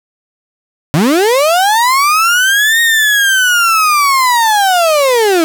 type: linear two-way sweep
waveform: 35% pulse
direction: up then down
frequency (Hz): 134.8 to 1867 to 313.6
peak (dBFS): -6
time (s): 0.94-5.44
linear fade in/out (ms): 0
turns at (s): 2.81
effects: none